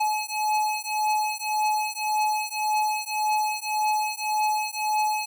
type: beating tone pair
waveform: square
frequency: 852 / 853.8 Hz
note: G#5 / G#5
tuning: +44 / +48 cents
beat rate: 1.8 Hz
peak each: -27 / -27 dBFS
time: 0-5.26 s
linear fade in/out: 10 ms
effects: none